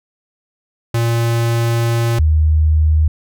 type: tone pair in turn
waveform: square / sine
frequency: 116.54 / 77.73 Hz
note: A#2 / D#2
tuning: 0 / -1 cents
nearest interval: perfect fifth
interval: 701 cents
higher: first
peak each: -14 / -9 dBFS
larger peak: second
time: 0.94-2.19 / 2.19-3.08 s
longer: first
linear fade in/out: 5 ms
effects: none